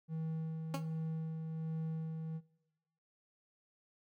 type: tone with tremolo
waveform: triangle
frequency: 160.3 Hz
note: E3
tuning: 48 cents flat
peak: -34 dBFS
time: 0.08-2.41 s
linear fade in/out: 50 ms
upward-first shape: sine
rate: 1.3 Hz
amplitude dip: 35%
type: tone with exponential decay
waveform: 15% pulse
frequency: 274.3 Hz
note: C#4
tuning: 18 cents flat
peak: -27 dBFS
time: 0.74-0.86 s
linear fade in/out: 1 ms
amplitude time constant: 24 ms
effects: noise-tail reverb RT60 0.9 s tail -18 dB re dry